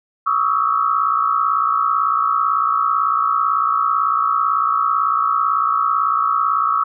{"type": "tone cluster", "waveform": "sine", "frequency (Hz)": [1124, 1264, 1322], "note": ["C#6", "D#6", "E6"], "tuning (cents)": [24, 27, 5], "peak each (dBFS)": -19, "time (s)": [0.26, 6.84], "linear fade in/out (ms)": 10, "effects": []}